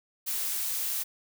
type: noise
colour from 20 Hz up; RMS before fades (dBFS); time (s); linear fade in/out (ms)
blue; -31; 0.26-1.04; 20
effects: none

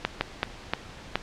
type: slowing click train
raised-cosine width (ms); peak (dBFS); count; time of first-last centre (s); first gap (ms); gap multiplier
0.3; -7; 5; 0.05-1.156; 160; 1.38
effects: pink hiss -44 dBFS RMS until 1.22 s + low-pass 5000 Hz 12 dB/octave

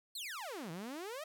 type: exponential two-way sweep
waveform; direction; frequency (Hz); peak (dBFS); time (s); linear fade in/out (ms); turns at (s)
sawtooth; down then up; 4504 to 155.5 to 652; -38; 0.15-1.24; 5; 0.71
effects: none

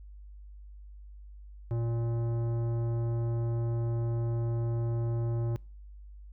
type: tone with tanh clipping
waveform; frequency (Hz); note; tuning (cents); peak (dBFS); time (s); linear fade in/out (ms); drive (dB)
sine; 116.54; A#2; 0; -30; 1.71-5.56; 0; 14
effects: noise-tail reverb RT60 0.4 s tail -25 dB re dry + added 50 Hz sine -45 dBFS peak until 6.32 s

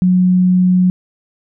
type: tone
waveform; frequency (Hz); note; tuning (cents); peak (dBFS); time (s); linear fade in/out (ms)
sine; 182.4; F#3; -24; -8; 0.02-0.9; 0
effects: none

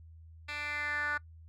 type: tone with band-pass filter sweep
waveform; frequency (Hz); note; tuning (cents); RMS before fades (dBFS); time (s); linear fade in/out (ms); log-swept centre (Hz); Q
10% pulse; 294.6; D4; +6; -35; 0.48-1.18; 10; 2700 to 1500; 4.6
effects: noise-tail reverb RT60 0.1 s tail -22 dB re dry + added 81 Hz sine -50 dBFS peak until 1.48 s

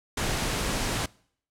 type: noise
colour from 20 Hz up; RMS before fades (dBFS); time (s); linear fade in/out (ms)
pink; -28; 0.17-1.06; 5
effects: noise-tail reverb RT60 0.6 s tail -24 dB re dry + low-pass 10000 Hz 12 dB/octave

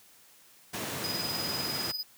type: high-pass noise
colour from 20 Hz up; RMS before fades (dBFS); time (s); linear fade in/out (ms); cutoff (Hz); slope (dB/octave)
pink; -36; 0.73-1.92; 10; 100; 24
type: tone with tremolo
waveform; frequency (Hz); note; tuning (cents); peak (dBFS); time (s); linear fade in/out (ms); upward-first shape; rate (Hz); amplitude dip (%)
square; 4978; D#8; 0; -30; 1.04-2.03; 0; triangle; 20; 75
effects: white hiss -58 dBFS RMS until 2.17 s + high-pass 60 Hz 12 dB/octave

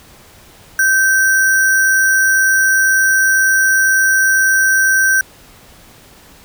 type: tone with sample-and-hold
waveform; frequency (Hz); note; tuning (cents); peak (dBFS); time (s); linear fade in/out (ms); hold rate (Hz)
sine; 1554; G6; -16; -9; 0.79-5.21; 2; 7350
effects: pink hiss -43 dBFS RMS until 6.44 s

